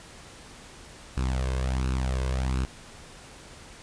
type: tone with flanger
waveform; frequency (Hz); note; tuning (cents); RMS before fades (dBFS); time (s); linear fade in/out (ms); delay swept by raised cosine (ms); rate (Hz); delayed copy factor
sawtooth; 64.5; C2; -24; -27; 1.17-2.65; 0; 0.74 to 1.94; 1.4; +0.65
effects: pink hiss -47 dBFS RMS until 3.82 s + resampled to 22050 Hz